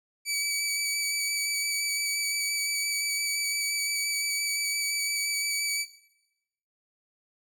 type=tone with vibrato; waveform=15% pulse; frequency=2289 Hz; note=D7; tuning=45 cents flat; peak=-20 dBFS; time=0.25-5.86 s; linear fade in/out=50 ms; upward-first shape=square; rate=5.8 Hz; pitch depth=11 cents each way; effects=noise-tail reverb RT60 0.9 s tail -17 dB re dry